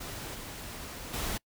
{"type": "noise with level steps", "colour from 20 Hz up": "pink", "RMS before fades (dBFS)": [-40, -42, -34], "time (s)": [0, 1.38], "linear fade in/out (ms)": 10, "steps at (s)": [0.34, 1.13], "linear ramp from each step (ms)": 10, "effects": ["noise-tail reverb RT60 0.1 s tail -25 dB re dry"]}